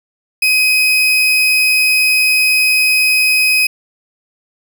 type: tone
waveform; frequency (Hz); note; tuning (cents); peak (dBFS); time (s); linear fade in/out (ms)
35% pulse; 2518; D#7; +20; -8; 0.42-3.67; 5
effects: 7-bit